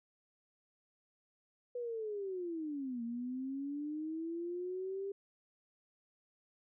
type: linear two-way sweep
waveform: sine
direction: down then up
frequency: 493.9 to 230.3 to 399 Hz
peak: -37 dBFS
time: 1.75-5.12 s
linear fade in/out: 5 ms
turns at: 3.03 s
effects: none